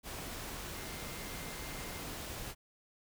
sine tone in noise, 2097 Hz, C7, 3 cents sharp, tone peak -54 dBFS, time 0.71-2.04 s, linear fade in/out 50 ms, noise pink, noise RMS -43 dBFS, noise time 0.03-2.55 s, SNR -14 dB, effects none

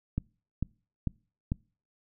click train, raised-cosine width 5 ms, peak -16 dBFS, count 4, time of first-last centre 0.18-1.519 s, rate 2.24 Hz, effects noise-tail reverb RT60 0.4 s tail -26 dB re dry

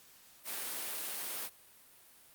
white high-pass noise, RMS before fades -39 dBFS, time 0.44-1.5 s, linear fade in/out 50 ms, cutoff 270 Hz, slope 12 dB/octave, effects white hiss -60 dBFS RMS until 2.34 s + Opus 48 kbps

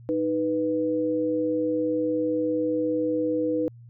sine tone pair together, 311.1 / 493.9 Hz, D#4 / B4, 0 / 0 cents, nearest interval minor sixth, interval 800 cents, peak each -25 dBFS, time 0.09-3.68 s, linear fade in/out 0 ms, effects added 118 Hz sine -44 dBFS peak until 3.89 s

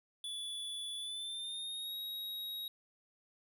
square tone with pitch glide, 3443 to 3798 Hz, A7 to A#7, -38 to +32 cents, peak -40 dBFS, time 0.24-2.68 s, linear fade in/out 2 ms, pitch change +170 cents, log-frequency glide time 0.97-1.96 s, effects none

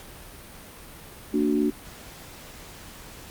sine chord, Bb augmented, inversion none, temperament equal with one note detuned, 227.9 / 293.7 / 370 Hz, Bb3 / D4 / F#4, -39 / 0 / 0 cents, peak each -25 / -23 / -26 dBFS, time 1.33-1.71 s, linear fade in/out 20 ms, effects pink hiss -44 dBFS RMS until 3.3 s + Opus 48 kbps

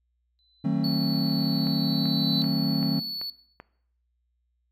sine tone with exponential growth, 4022 Hz, B7, 31 cents sharp, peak -25 dBFS, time 0.39-2.42 s, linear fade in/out 0 ms, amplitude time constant 440 ms
triangle chord, D# diminished seventh, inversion none, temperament just, 155.56 / 186.68 / 224 / 268.8 Hz, D#3 / F#3 / A3 / C4, 0 / +16 / +31 / +47 cents, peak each -26 dBFS, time 0.64-3 s, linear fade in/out 10 ms
triangle tone, 4435 Hz, C#8, in tune, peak -28 dBFS, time 0.84-3.3 s, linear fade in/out 2 ms
click train, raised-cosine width 0.5 ms, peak -26 dBFS, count 6, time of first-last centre 1.67-3.601 s, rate 2.59 Hz
effects noise-tail reverb RT60 0.7 s tail -19 dB re dry + added 60 Hz sine -70 dBFS peak until 4.71 s

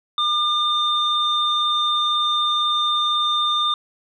sine tone pair together, 1205 / 3611 Hz, D6 / A7, +44 / +44 cents, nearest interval octave + perfect fifth, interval 1900 cents, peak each -20 / -19 dBFS, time 0.18-3.74 s, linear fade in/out 2 ms, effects tanh soft clip ceiling -9 dBFS

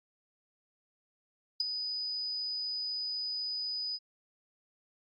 sine tone with ADSR envelope, 4978 Hz, D#8, in tune, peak -24 dBFS, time 1.6-3.99 s, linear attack 4 ms, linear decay 17 ms, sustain -9 dB, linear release 42 ms, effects Opus 48 kbps

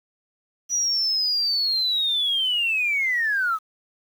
sine linear sweep, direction down, 5880 to 1245 Hz, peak -19 dBFS, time 0.69-3.59 s, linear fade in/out 50 ms, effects tanh soft clip ceiling -15 dBFS + 8-bit

